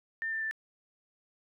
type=tone with pitch steps; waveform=sine; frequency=1800 / 1784.5 / 1769.1 Hz; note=A6 / A6 / A6; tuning=+39 / +24 / +9 cents; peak=-31 dBFS; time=0.22-0.511 s; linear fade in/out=0 ms; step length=97 ms; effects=none